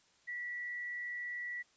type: tone with frequency modulation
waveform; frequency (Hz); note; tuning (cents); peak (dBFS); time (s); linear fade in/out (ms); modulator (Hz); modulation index
sine; 1947; B6; -25; -38; 0.27-1.63; 20; 103; 0.3
effects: white hiss -69 dBFS RMS until 1.76 s + resampled to 16000 Hz